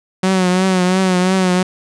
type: tone with vibrato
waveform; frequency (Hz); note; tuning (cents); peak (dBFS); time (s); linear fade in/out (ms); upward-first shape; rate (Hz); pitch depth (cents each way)
sawtooth; 185; F#3; 0; -8; 0.23-1.63; 5; triangle; 2.9; 58
effects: resampled to 22050 Hz